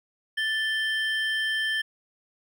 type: tone pair together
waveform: triangle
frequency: 1760 / 3136 Hz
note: A6 / G7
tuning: 0 / 0 cents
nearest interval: minor seventh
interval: 1000 cents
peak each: -24 / -28 dBFS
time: 0.37-1.82 s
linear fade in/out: 10 ms
effects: none